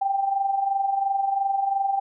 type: tone with amplitude modulation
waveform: sine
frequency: 787 Hz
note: G5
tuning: 7 cents sharp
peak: -18 dBFS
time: 0.01-2 s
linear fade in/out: 10 ms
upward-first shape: sine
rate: 22.9 Hz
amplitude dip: 60%
effects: none